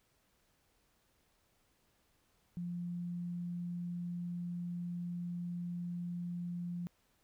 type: tone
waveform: sine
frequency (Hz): 174.6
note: F3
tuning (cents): 0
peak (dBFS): -37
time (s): 2.57-6.87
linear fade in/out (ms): 0
effects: pink hiss -74 dBFS RMS until 7.23 s